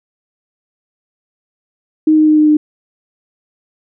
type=tone with pitch steps; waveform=sine; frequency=311.1 / 309 / 306.8 / 304.7 / 302.6 Hz; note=D#4 / D#4 / D#4 / D#4 / D#4; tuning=0 / -12 / -24 / -36 / -48 cents; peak=-6 dBFS; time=2.07-2.57 s; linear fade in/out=5 ms; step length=100 ms; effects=none